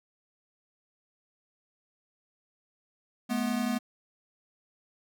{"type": "tone pair together", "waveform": "square", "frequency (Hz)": [213.7, 245], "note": ["G#3", "B3"], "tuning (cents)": [50, -14], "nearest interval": "major second", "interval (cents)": 236, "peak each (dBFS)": [-32, -30], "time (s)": [3.29, 3.79], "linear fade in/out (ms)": 20, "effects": []}